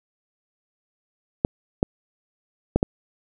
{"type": "clicks", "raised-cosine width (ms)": 2, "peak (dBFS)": -4, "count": 4, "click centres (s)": [1.449, 1.829, 2.76, 2.829], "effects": []}